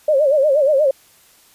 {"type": "tone with vibrato", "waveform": "sine", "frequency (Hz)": 574, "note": "D5", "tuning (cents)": -40, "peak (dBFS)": -11, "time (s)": [0.08, 0.91], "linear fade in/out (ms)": 5, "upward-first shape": "sine", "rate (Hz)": 8.4, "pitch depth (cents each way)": 140, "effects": ["white hiss -51 dBFS RMS until 1.54 s", "resampled to 32000 Hz"]}